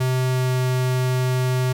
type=tone with pitch glide; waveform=square; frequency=128.5 to 127.69 Hz; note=C3 to C3; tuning=-31 to -42 cents; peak=-19 dBFS; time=0-1.73 s; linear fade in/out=10 ms; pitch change=-11 cents; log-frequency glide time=0.17-0.59 s; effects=none